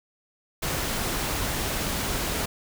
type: noise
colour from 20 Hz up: pink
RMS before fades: -28 dBFS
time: 0.62-2.46 s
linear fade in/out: 10 ms
effects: none